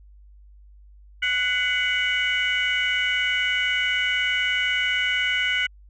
sine tone cluster, 1481 / 2032 / 2234 / 2948 Hz, F#6 / B6 / C#7 / F#7, +1 / +49 / +13 / -7 cents, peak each -25 dBFS, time 1.22-5.67 s, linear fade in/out 10 ms, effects tanh soft clip ceiling -14 dBFS + added 50 Hz sine -46 dBFS peak until 5.89 s

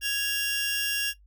sawtooth tone pair together, 1661.2 / 2782 Hz, G#6 / F7, 0 / -7 cents, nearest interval major sixth, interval 893 cents, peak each -27 / -23 dBFS, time 0.01-1.14 s, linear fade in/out 50 ms, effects noise-tail reverb RT60 0.1 s tail -18 dB re dry + added 50 Hz sine -53 dBFS peak until 1.26 s

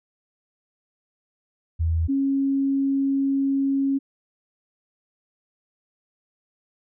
sine tone pair in turn, 82 / 273.8 Hz, E2 / C#4, -9 / -21 cents, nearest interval octave + major sixth, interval 2088 cents, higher second, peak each -19 dBFS, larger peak neither, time 1.79-2.08 / 2.08-3.99 s, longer second, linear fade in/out 20 ms, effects none

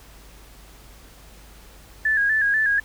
sine tone with vibrato, 1695 Hz, G#6, 35 cents sharp, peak -17 dBFS, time 2.05-2.8 s, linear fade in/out 5 ms, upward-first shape square, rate 4.1 Hz, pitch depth 57 cents each way, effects added 50 Hz sine -47 dBFS peak until 2.84 s + pink hiss -49 dBFS RMS until 2.84 s

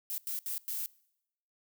violet noise bursts at uneven times, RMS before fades -36 dBFS, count 4, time 0.1-0.18 / 0.27-0.39 / 0.46-0.58 / 0.68-0.86 s, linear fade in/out 0 ms, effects noise-tail reverb RT60 0.8 s tail -23 dB re dry

